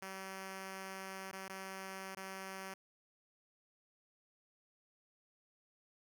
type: tone with dropouts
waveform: 5% pulse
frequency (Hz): 191.4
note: G3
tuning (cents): -41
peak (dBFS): -33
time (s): 0.02-2.74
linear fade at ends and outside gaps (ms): 5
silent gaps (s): 1.315-1.329 / 1.483-1.495 / 2.15-2.169
effects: none